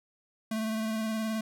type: tone with vibrato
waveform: square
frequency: 220 Hz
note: A3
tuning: in tune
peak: -30 dBFS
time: 0.51-1.41 s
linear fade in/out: 5 ms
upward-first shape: square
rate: 19 Hz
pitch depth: 18 cents each way
effects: none